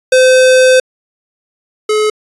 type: tone pair in turn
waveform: square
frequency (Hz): 514 / 427.5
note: C5 / A4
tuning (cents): -31 / -50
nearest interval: minor third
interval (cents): 319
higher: first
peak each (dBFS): -5 / -10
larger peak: first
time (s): 0.12-0.8 / 1.89-2.1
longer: first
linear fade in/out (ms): 5
effects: resampled to 24000 Hz

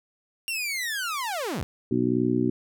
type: linear sweep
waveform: sawtooth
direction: down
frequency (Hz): 2794 to 43.65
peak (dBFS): -24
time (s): 0.48-1.63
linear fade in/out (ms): 0
type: harmonic tone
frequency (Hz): 61.74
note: B1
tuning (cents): 0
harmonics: 2 / 3 / 4 / 5 / 6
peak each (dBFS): -30 / -33 / -25 / -26 / -27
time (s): 1.91-2.5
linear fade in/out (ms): 5
effects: none

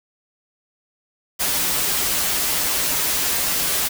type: noise with comb filter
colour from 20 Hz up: white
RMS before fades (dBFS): -21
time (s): 1.39-3.89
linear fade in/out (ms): 20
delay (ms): 9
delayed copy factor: -0.7
effects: none

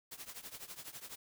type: noise with tremolo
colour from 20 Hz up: white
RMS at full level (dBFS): -45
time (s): 0.11-1.16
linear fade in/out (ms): 10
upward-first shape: triangle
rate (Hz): 12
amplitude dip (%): 90
effects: none

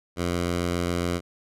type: tone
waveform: 10% pulse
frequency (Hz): 87.31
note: F2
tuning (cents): 0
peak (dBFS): -16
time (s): 0.16-1.21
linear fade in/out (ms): 50
effects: low-pass 12000 Hz 12 dB/octave

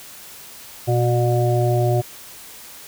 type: harmonic tone with a mistuned harmonic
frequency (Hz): 120.4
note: B2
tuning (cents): -44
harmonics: 1 / 3 / 5 / 6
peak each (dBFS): -17 / -22 / -24 / -25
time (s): 0.87-2.02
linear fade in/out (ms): 20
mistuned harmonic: 3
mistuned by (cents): +16
effects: white hiss -40 dBFS RMS until 2.87 s

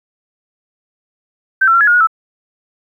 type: tone with pitch steps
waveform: sine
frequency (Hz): 1551 / 1346 / 1370 / 1689 / 1429 / 1453 / 1317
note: G6 / E6 / F6 / G#6 / F6 / F#6 / E6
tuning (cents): -19 / +36 / -34 / +29 / +39 / -32 / -2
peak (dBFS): -7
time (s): 1.61-2.072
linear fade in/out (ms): 10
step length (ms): 66
effects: 8-bit

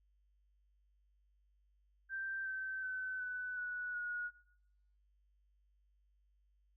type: tone with pitch steps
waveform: sine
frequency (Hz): 1568 / 1543.7 / 1519.8 / 1496.3 / 1473.2 / 1450.4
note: G6 / G6 / F#6 / F#6 / F#6 / F#6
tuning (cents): 0 / -27 / +46 / +19 / -8 / -35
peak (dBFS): -38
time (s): 2.09-4.31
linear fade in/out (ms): 50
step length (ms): 370
effects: noise-tail reverb RT60 0.8 s tail -18 dB re dry + added 50 Hz sine -70 dBFS peak until 6.76 s

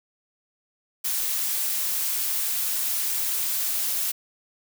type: noise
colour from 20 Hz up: blue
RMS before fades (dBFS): -26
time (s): 1.04-4.12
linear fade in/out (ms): 10
effects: none

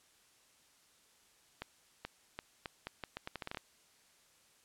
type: accelerating click train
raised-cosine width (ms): 0.3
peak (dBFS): -24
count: 14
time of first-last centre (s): 1.62-3.572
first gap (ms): 430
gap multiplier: 0.79
effects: white hiss -67 dBFS RMS until 4.64 s + low-pass 10000 Hz 12 dB/octave

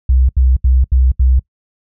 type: tone bursts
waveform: sine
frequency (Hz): 64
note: C2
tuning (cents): -38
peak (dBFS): -7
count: 5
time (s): 0.09-1.394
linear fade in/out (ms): 5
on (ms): 200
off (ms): 76
effects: noise-tail reverb RT60 0.1 s tail -23 dB re dry

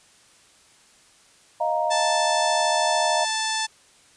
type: chord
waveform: sine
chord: Eb suspended second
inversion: none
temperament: just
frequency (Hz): 622.3 / 700 / 933.4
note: Eb5 / F5 / Bb5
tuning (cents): 0 / +4 / +2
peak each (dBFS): -25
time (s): 1.6-3.25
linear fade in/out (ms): 10
type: harmonic tone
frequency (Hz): 880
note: A5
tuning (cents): 0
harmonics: 1 / 2 / 3 / 4 / 5 / 6 / 7 / 8 / 9 / 10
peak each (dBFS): -28 / -30 / -35 / -31 / -34 / -32 / -34 / -37 / -40 / -36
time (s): 1.9-3.67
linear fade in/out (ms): 20
effects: white hiss -55 dBFS RMS until 4.16 s + resampled to 22050 Hz

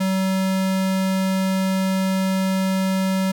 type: tone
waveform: square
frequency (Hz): 190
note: F#3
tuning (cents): +46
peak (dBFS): -19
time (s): 0-3.32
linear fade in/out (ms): 10
effects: none

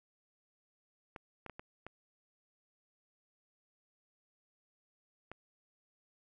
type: clicks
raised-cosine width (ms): 0.5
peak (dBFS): -30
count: 6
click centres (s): 1.162 / 1.463 / 1.497 / 1.595 / 1.866 / 5.316
effects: none

